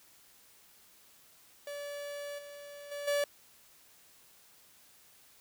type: tone with level steps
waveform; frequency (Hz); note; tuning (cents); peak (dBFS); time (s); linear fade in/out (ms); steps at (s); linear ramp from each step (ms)
45% pulse; 576; D5; -34; -39 / -46 / -38 / -28; 1.67-3.24; 2; 2.38 / 2.91 / 3.07; 10
effects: white hiss -61 dBFS RMS until 5.4 s